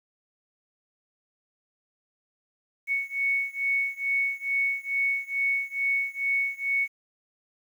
sine beating tone pair, 2217 / 2219.3 Hz, C#7 / C#7, 0 / +1 cents, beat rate 2.3 Hz, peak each -27 / -28 dBFS, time 2.87-6.88 s, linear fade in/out 50 ms, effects 9-bit

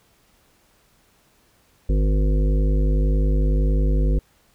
harmonic tone, 50.9 Hz, G#1, 34 cents flat, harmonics 1 / 3 / 5 / 7 / 9 / 10, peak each -16 / -26 / -30 / -33 / -35 / -36 dBFS, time 1.89-4.19 s, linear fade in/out 5 ms, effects pink hiss -60 dBFS RMS until 4.54 s

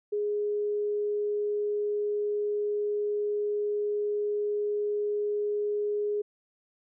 sine tone, 415.3 Hz, G#4, in tune, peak -26 dBFS, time 0.12-6.22 s, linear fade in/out 10 ms, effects none

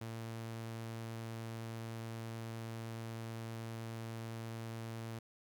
sawtooth tone, 113.7 Hz, A#2, 43 cents flat, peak -38 dBFS, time 0.01-5.19 s, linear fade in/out 5 ms, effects 13-bit

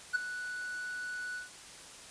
triangle tone with ADSR envelope, 1480 Hz, F#6, in tune, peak -22 dBFS, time 0.13-1.5 s, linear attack 24 ms, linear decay 12 ms, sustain -13 dB, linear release 140 ms, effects white hiss -50 dBFS RMS until 2.1 s + resampled to 22050 Hz

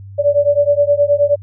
sine beating tone pair, 573 / 582.5 Hz, D5 / D5, -43 / -14 cents, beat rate 9.5 Hz, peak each -13 dBFS, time 0.18-1.36 s, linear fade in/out 20 ms, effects added 98 Hz sine -31 dBFS peak until 1.42 s

